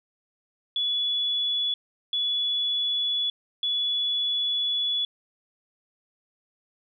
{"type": "tone bursts at uneven times", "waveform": "sine", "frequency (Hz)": 3415, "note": "G#7", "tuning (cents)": 48, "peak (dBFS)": -23, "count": 3, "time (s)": [[0.76, 1.74], [2.13, 3.3], [3.63, 5.05]], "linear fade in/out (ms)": 2, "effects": []}